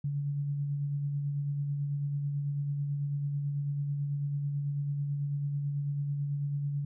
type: tone with tremolo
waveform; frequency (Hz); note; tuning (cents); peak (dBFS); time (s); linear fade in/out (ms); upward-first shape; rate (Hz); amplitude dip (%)
sine; 143; D3; -46; -28; 0.04-6.85; 5; sine; 9.1; 30
effects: none